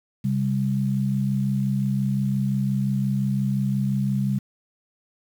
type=tone pair together; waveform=sine; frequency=133.66 / 199.4 Hz; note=C3 / G3; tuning=+37 / +30 cents; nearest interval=perfect fifth; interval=693 cents; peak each=-23 dBFS; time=0.24-4.39 s; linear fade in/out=10 ms; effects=8-bit